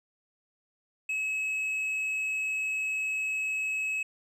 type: tone with tanh clipping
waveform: sine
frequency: 2573 Hz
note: E7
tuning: 43 cents flat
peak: -29 dBFS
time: 1.09-4.03 s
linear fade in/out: 5 ms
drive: 4 dB
effects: none